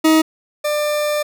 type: tone pair in turn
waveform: 40% pulse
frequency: 316.4 / 595.6 Hz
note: D#4 / D5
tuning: +29 / +24 cents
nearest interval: major seventh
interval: 1095 cents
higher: second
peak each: -9 / -16 dBFS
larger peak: first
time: 0.04-0.22 / 0.64-1.23 s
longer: second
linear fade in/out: 10 ms
effects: none

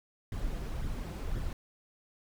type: noise with flanger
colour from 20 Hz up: brown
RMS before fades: -35 dBFS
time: 0.32-1.53 s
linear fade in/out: 2 ms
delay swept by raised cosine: 0.57 to 5.97 ms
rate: 1.9 Hz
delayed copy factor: +0.5
effects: none

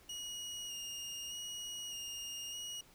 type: tone with vibrato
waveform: 25% pulse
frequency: 2868 Hz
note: F7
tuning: 45 cents sharp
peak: -38 dBFS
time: 0.09-2.81 s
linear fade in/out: 5 ms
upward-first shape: square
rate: 0.82 Hz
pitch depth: 17 cents each way
effects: pink hiss -63 dBFS RMS until 2.94 s

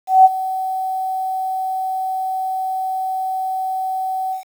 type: tone with ADSR envelope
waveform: sine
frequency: 756 Hz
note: F#5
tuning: 37 cents sharp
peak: -3 dBFS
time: 0.07-4.44 s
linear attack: 180 ms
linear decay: 30 ms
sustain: -16 dB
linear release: 120 ms
effects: 7-bit

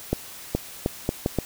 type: accelerating click train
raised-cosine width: 2 ms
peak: -8 dBFS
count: 6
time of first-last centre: 0.13-1.387 s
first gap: 420 ms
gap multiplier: 0.74
effects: white hiss -41 dBFS RMS until 1.45 s

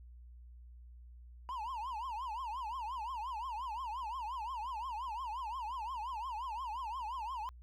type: tone with vibrato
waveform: triangle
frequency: 950 Hz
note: A#5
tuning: 33 cents sharp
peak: -36 dBFS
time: 1.49-7.49 s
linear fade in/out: 0 ms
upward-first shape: triangle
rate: 5.7 Hz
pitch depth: 250 cents each way
effects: added 60 Hz sine -51 dBFS peak until 7.62 s

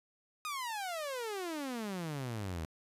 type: exponential sweep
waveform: sawtooth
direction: down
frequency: 1258 to 76.6 Hz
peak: -33 dBFS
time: 0.45-2.65 s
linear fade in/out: 0 ms
effects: resampled to 32000 Hz + 12-bit

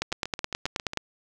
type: two click trains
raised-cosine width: 0.2 ms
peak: -9 / -16 dBFS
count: 10 / 7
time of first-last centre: 0.02-0.973 / 0.12-0.934 s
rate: 9.44 / 7.37 Hz
effects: none

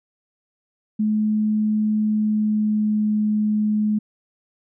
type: tone with pitch glide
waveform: sine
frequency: 213.9 to 212.2 Hz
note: A3 to G#3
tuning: -49 to +38 cents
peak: -17 dBFS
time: 0.99-3.99 s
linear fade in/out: 10 ms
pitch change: -13 cents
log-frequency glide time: 2.03-3.13 s
effects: none

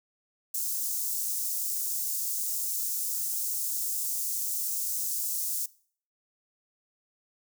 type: high-pass noise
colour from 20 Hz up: white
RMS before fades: -31 dBFS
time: 0.54-5.66 s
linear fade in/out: 5 ms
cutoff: 6100 Hz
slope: 24 dB/octave
effects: noise-tail reverb RT60 0.5 s tail -21 dB re dry

